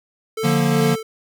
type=tone with tremolo; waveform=square; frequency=442 Hz; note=A4; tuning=8 cents sharp; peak=-21 dBFS; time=0.37-1.03 s; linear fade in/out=5 ms; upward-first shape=sine; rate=2.5 Hz; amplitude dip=80%
type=chord; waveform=square; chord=Bb major; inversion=first; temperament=equal with one note detuned; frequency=146.83 / 177.05 / 233.1 Hz; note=D3 / F3 / Bb3; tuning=0 / +24 / 0 cents; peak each=-20 / -22 / -21 dBFS; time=0.43-0.96 s; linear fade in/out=20 ms
effects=none